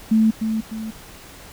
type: tone with echo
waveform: sine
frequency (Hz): 220.2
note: A3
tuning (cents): +2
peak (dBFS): -12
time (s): 0.11-0.31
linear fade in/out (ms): 10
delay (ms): 300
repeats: 2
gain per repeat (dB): -7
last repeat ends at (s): 0.91
effects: pink hiss -42 dBFS RMS until 1.52 s